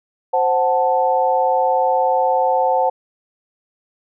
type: chord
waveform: sine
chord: F# diminished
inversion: second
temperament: equal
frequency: 523.3 / 740 / 880 Hz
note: C5 / F#5 / A5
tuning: 0 / 0 / 0 cents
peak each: -18 dBFS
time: 0.33-2.9 s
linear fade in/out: 10 ms
effects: none